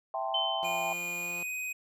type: chord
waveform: sine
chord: A minor seventh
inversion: second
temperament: equal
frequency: 659.3 / 784 / 880 / 1046.5 Hz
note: E5 / G5 / A5 / C6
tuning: 0 / 0 / 0 / 0 cents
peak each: -35 / -34 / -39 / -38 dBFS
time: 0.14-0.93 s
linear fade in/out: 2 ms
type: tone with exponential decay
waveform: sine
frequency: 3074 Hz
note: G7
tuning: 35 cents flat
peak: -26 dBFS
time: 0.34-1.45 s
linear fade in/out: 5 ms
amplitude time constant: 240 ms
type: tone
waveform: 10% pulse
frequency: 174.61 Hz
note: F3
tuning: in tune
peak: -34 dBFS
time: 0.63-1.43 s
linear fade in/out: 0 ms
type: tone with pitch glide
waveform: square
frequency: 2439 to 2505 Hz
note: D#7 to D#7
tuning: -35 to +11 cents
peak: -34 dBFS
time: 0.64-1.73 s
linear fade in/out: 10 ms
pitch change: +46 cents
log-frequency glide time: 1.15-1.52 s
effects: none